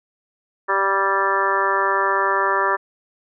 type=harmonic tone with a mistuned harmonic; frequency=195.2 Hz; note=G3; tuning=7 cents flat; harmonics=2 / 3 / 4 / 5 / 6 / 7 / 8 / 9; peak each=-25 / -27 / -31 / -22 / -22 / -26 / -29 / -24 dBFS; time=0.68-2.77 s; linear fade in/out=20 ms; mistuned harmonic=8; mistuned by=+32 cents; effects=none